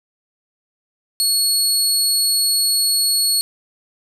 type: tone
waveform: 25% pulse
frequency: 4357 Hz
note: C#8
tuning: 31 cents flat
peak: -10 dBFS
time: 1.2-3.41 s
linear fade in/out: 0 ms
effects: none